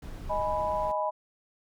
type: noise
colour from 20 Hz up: brown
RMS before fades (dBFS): -39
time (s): 0.02-0.92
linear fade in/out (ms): 5
type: chord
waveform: sine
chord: G# minor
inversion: second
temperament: equal with one note detuned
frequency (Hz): 622.3 / 834.9 / 987.8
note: D#5 / G#5 / B5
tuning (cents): 0 / +9 / 0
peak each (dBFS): -30 / -33 / -30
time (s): 0.29-1.11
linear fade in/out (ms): 20
effects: none